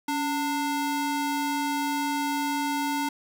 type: ring-modulated tone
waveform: square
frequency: 590 Hz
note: D5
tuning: 8 cents sharp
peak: -23 dBFS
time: 0.08-3.09 s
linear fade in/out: 5 ms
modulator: 309 Hz
effects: none